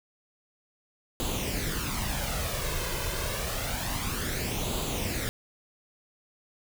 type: noise with flanger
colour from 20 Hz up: pink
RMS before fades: -31 dBFS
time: 1.2-5.29 s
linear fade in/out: 0 ms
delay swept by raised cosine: 0.27 to 1.97 ms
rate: 0.28 Hz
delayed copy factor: +0.6
effects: none

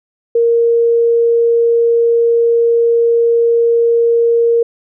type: tone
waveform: sine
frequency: 466.2 Hz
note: A#4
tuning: in tune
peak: -8 dBFS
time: 0.35-4.63 s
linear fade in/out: 5 ms
effects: none

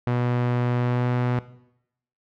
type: tone with pitch glide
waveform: sawtooth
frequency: 122.3 to 123.29 Hz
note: B2 to B2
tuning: -16 to -3 cents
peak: -17 dBFS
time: 0.07-1.39 s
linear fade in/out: 0 ms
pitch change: +13 cents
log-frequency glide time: 0.76-1.04 s
effects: noise-tail reverb RT60 0.8 s tail -17 dB re dry + low-pass 2000 Hz 12 dB/octave

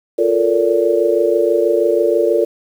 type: chord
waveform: sine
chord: Bb major seventh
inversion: second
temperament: equal with one note detuned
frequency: 349.2 / 440 / 466.2 / 575.6 Hz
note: F4 / A4 / Bb4 / D5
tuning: 0 / 0 / 0 / -35 cents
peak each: -17 dBFS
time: 0.18-2.45 s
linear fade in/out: 10 ms
effects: 7-bit

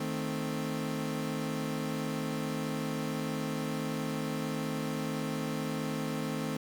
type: chord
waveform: 30% pulse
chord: A diminished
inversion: second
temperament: equal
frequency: 155.56 / 220 / 261.6 Hz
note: Eb3 / A3 / C4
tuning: 0 / 0 / 0 cents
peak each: -34 dBFS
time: 0-6.57 s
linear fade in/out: 5 ms
effects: 10-bit

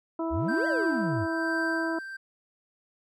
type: harmonic tone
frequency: 328.4 Hz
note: E4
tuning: 6 cents flat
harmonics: 1 / 2 / 3 / 4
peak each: -29 / -34 / -36 / -41 dBFS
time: 0.19-1.99 s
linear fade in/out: 5 ms
type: exponential two-way sweep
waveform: triangle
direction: up then down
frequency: 59.8 to 684 to 85.3 Hz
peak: -26 dBFS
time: 0.3-1.27 s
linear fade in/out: 50 ms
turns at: 0.67 s
type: tone with tremolo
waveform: triangle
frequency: 1568 Hz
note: G6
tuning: in tune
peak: -26 dBFS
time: 0.48-2.17 s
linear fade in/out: 10 ms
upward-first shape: sine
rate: 1.1 Hz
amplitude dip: 65%
effects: none

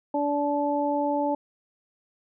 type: harmonic tone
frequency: 289.4 Hz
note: D4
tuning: 25 cents flat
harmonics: 1 / 2 / 3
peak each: -27 / -27 / -27 dBFS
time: 0.14-1.35 s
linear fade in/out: 5 ms
effects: none

